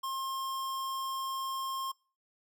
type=tone; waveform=square; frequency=1067 Hz; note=C6; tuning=34 cents sharp; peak=-34 dBFS; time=0.03-1.92 s; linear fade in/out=10 ms; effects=noise-tail reverb RT60 0.4 s tail -25 dB re dry